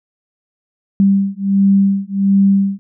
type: beating tone pair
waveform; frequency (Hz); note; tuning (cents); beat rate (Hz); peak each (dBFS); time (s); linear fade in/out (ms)
sine; 196 / 197.4; G3 / G3; 0 / +12; 1.4; -13; 1-2.79; 0
effects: none